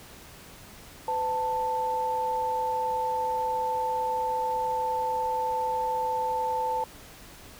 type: tone pair together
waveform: sine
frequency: 505 / 885.4 Hz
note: B4 / A5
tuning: +39 / +11 cents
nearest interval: minor seventh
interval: 972 cents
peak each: -32 / -26 dBFS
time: 1.08-6.84 s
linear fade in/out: 2 ms
effects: pink hiss -48 dBFS RMS until 7.59 s